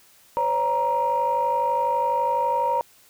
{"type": "tone cluster", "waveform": "sine", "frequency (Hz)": [511, 563, 939], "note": ["C5", "C#5", "A#5"], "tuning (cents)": [-41, 27, 12], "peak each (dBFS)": [-27, -27, -20], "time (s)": [0.37, 2.81], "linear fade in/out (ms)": 0, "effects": ["tanh soft clip ceiling -13 dBFS", "white hiss -55 dBFS RMS until 3.09 s"]}